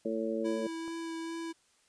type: harmonic tone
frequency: 111.8 Hz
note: A2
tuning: 28 cents sharp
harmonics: 2 / 3 / 4 / 5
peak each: -36 / -36 / -36 / -36 dBFS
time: 0.05-0.67 s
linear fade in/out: 5 ms
type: tone with vibrato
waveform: square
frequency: 329.6 Hz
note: E4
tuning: in tune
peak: -37 dBFS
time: 0.44-1.53 s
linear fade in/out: 20 ms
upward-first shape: sine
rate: 2.4 Hz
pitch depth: 11 cents each way
type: click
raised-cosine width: 1 ms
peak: -37 dBFS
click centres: 0.879 s
effects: white hiss -68 dBFS RMS until 1.88 s + resampled to 22050 Hz